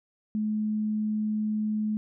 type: tone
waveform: sine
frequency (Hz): 213.9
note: A3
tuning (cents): -49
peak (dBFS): -25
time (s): 0.35-1.97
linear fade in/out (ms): 0
effects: none